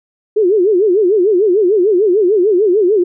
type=tone with vibrato; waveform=sine; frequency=392 Hz; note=G4; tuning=in tune; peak=-8 dBFS; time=0.36-3.04 s; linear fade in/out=10 ms; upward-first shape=sine; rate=6.7 Hz; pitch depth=210 cents each way; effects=none